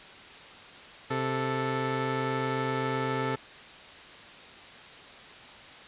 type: tone pair together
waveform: 15% pulse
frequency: 130.81 / 440 Hz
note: C3 / A4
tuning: 0 / 0 cents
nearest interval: octave + major sixth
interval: 2100 cents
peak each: -24 dBFS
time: 1.1-3.36 s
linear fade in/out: 10 ms
effects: white hiss -47 dBFS RMS until 5.87 s + resampled to 8000 Hz